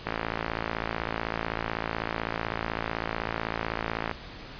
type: click train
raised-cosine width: 0.5 ms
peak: -13 dBFS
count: 227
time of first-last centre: 0.07-4.113 s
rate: 55.9 Hz
effects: pink hiss -43 dBFS RMS until 4.59 s + resampled to 11025 Hz